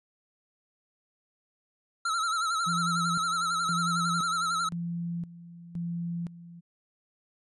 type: tone with vibrato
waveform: square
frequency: 1332 Hz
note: E6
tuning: 18 cents sharp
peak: -27 dBFS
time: 2.05-4.69 s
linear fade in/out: 5 ms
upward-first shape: sine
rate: 11 Hz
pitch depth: 81 cents each way
type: tone with tremolo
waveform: sine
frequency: 170.9 Hz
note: F3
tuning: 37 cents flat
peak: -30 dBFS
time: 2.66-6.61 s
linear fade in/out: 20 ms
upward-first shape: square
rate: 0.97 Hz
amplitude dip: 80%
effects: resampled to 24000 Hz